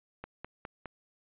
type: click train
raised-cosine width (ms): 0.5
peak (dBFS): -25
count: 4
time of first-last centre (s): 0.24-0.857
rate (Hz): 4.86
effects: resampled to 8000 Hz